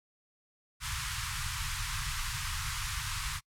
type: band-stop noise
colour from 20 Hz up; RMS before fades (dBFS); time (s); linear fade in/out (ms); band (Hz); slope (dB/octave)
pink; -35; 0.8-3.41; 50; 140 to 1000; 48
effects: noise-tail reverb RT60 0.1 s tail -26 dB re dry + low-pass 11000 Hz 12 dB/octave